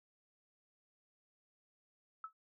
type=tone with exponential decay; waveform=sine; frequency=1300 Hz; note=E6; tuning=24 cents flat; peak=-38 dBFS; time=2.24-2.33 s; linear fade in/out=2 ms; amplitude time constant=18 ms; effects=none